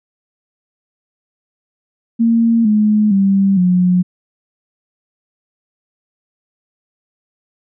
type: tone with pitch steps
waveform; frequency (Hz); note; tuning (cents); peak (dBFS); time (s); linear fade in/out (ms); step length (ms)
sine; 230 / 212.1 / 195.65 / 180.45; A#3 / G#3 / G3 / F#3; -23 / +37 / -3 / -43; -9; 2.19-4.03; 20; 460
effects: none